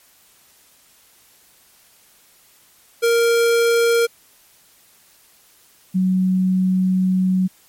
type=tone pair in turn; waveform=square / sine; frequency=466.2 / 186.03 Hz; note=A#4 / F#3; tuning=0 / +10 cents; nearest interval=octave + major third; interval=1590 cents; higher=first; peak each=-14 dBFS; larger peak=neither; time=3.02-4.07 / 5.94-7.48 s; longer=second; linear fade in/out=20 ms; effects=white hiss -53 dBFS RMS until 7.68 s + MP3 64 kbps